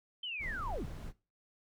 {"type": "linear sweep", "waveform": "sine", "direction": "down", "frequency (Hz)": [3136, 80.7], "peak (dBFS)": -37, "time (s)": [0.23, 0.86], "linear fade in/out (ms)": 5}
{"type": "noise", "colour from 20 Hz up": "brown", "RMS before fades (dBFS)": -42, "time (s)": [0.39, 1.13], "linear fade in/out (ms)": 50}
{"effects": ["noise-tail reverb RT60 0.3 s tail -19 dB re dry"]}